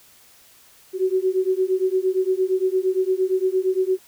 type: beating tone pair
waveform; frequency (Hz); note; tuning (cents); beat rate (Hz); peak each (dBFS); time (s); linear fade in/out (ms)
sine; 370.7 / 379.4; F#4 / F#4; +3 / +43; 8.7; -21; 0.93-3.99; 50
effects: white hiss -52 dBFS RMS until 4.07 s